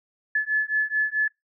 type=beating tone pair; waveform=sine; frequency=1721 / 1725.6 Hz; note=A6 / A6; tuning=-39 / -34 cents; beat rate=4.6 Hz; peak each=-24 dBFS; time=0.35-1.28 s; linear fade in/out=5 ms; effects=noise-tail reverb RT60 0.2 s tail -26 dB re dry